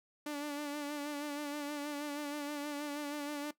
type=tone with vibrato; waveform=sawtooth; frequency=291.9 Hz; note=D4; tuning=10 cents flat; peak=-33 dBFS; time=0.26-3.51 s; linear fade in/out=5 ms; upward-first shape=sine; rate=6.3 Hz; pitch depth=39 cents each way; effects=noise-tail reverb RT60 0.1 s tail -17 dB re dry